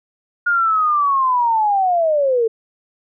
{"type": "linear sweep", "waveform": "sine", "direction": "down", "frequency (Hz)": [1432, 437.8], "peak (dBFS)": -13, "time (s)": [0.46, 2.48], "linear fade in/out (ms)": 10, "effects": []}